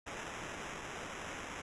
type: noise with sample-and-hold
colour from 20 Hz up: blue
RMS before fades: -44 dBFS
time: 0.06-1.62 s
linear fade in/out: 10 ms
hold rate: 4410 Hz
effects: resampled to 22050 Hz